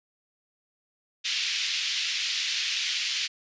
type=band-pass noise; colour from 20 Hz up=pink; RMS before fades=-29 dBFS; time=1.24-3.28 s; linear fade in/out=20 ms; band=2400 to 5500 Hz; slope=24 dB/octave; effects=resampled to 16000 Hz